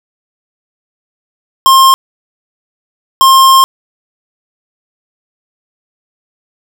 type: tone bursts at uneven times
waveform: square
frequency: 1063 Hz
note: C6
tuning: 27 cents sharp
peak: -3 dBFS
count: 2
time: 1.66-1.94 / 3.21-3.64 s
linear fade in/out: 0 ms
effects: none